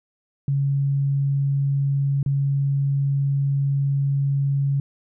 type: tone with dropouts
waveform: sine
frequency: 139.2 Hz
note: C#3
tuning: 8 cents sharp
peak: -18 dBFS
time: 0.48-4.8 s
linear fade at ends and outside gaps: 2 ms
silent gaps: 2.229-2.261 s
effects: none